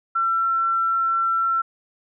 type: tone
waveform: sine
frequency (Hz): 1349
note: E6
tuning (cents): +40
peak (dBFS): -18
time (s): 0.15-1.62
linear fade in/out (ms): 10
effects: none